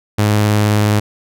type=tone with vibrato; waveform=sawtooth; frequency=104.9 Hz; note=G#2; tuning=18 cents sharp; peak=-7 dBFS; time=0.18-1 s; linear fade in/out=10 ms; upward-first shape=square; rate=19 Hz; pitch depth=15 cents each way; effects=none